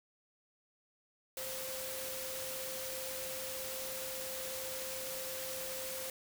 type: tone in noise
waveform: sine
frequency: 523.3 Hz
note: C5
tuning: in tune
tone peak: -44 dBFS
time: 1.37-6.1 s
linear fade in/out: 2 ms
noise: white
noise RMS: -42 dBFS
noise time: 1.37-6.1 s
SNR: -5 dB
effects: none